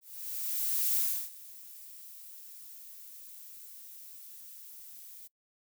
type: noise with ADSR envelope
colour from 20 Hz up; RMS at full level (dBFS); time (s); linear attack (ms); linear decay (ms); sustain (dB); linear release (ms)
violet; -28; 0.01-5.28; 980; 310; -21; 15
effects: noise-tail reverb RT60 0.1 s tail -22 dB re dry